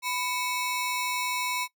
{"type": "ring-modulated tone", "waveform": "sawtooth", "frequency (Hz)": 1611, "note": "G6", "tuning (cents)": 47, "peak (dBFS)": -21, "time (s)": [0.02, 1.68], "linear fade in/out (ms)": 50, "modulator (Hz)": 616, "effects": ["noise-tail reverb RT60 0.1 s tail -19 dB re dry"]}